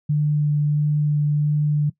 sine tone with vibrato, 148.5 Hz, D3, 20 cents sharp, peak -16 dBFS, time 0.09-1.9 s, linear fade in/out 10 ms, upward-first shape sine, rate 1.5 Hz, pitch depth 9 cents each way, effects noise-tail reverb RT60 0.1 s tail -19 dB re dry

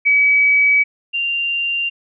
sine tone pair in turn, 2279 / 2781 Hz, C#7 / F7, +47 / -8 cents, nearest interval minor third, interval 345 cents, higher second, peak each -10 / -17 dBFS, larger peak first, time 0.05-0.84 / 1.13-1.9 s, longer first, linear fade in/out 20 ms, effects none

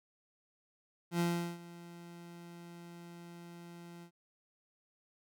30% pulse tone with ADSR envelope, 171.9 Hz, F3, 27 cents flat, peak -26 dBFS, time 1.11-4.11 s, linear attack 87 ms, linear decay 380 ms, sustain -20 dB, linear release 83 ms, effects none

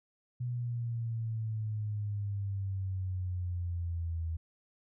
sine exponential sweep, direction down, 123.47 to 81.1 Hz, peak -32 dBFS, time 0.4-4.37 s, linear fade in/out 10 ms, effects none

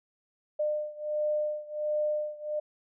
sine beating tone pair, 602 / 603.4 Hz, D5 / D5, +43 / +47 cents, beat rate 1.4 Hz, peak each -30 / -32 dBFS, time 0.59-2.6 s, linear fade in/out 10 ms, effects none

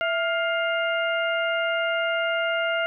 harmonic tone with a mistuned harmonic, 703 Hz, F5, 11 cents sharp, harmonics 1 / 2 / 3 / 4, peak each -25 / -26 / -31 / -32 dBFS, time 0.01-2.86 s, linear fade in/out 0 ms, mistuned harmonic 1, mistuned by -100 cents, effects none

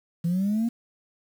sine linear sweep, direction up, 164.81 to 237.5 Hz, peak -20 dBFS, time 0.24-0.69 s, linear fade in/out 10 ms, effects tanh soft clip ceiling -19 dBFS + 8-bit

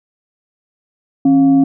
sine tone with frequency modulation, 272.5 Hz, C#4, 29 cents flat, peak -7 dBFS, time 1.25-1.64 s, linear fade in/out 5 ms, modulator 433 Hz, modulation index 0.32, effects none

